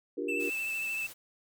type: chord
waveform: sine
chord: G minor seventh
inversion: second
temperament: just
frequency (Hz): 294 / 352.8 / 392 / 470.4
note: D4 / F4 / G4 / Bb4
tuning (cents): +2 / +18 / 0 / +16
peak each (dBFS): -37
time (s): 0.17-0.5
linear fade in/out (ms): 10
type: tone with vibrato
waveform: triangle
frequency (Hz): 2642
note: E7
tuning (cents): +3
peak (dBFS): -30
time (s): 0.28-1.07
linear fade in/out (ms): 10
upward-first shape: triangle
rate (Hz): 13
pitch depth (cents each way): 26
type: noise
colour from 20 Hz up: white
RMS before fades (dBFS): -47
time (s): 0.39-1.14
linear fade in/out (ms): 20
effects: none